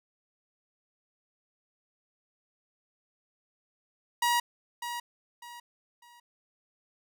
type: tone with echo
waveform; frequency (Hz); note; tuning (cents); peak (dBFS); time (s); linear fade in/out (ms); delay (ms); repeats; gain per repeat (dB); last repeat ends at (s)
sawtooth; 956; A#5; +43; -20; 4.22-4.4; 5; 600; 3; -10; 6.2
effects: none